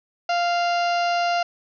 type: harmonic tone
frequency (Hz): 696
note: F5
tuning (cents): -6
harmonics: 1 / 2 / 3 / 4 / 5 / 6 / 7 / 8 / 9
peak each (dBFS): -20 / -28 / -35 / -31 / -44 / -37 / -36 / -42 / -47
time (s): 0.29-1.43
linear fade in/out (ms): 5
effects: none